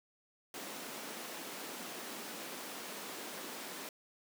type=high-pass noise; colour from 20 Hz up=pink; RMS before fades=-45 dBFS; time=0.54-3.89 s; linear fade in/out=2 ms; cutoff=220 Hz; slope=24 dB/octave; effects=none